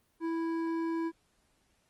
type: tone with hard clipping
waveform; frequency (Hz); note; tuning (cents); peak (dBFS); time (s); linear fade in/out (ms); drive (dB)
sine; 329.6; E4; 0; -32; 0.2-1.12; 50; 10
effects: pink hiss -72 dBFS RMS until 1.89 s + Opus 24 kbps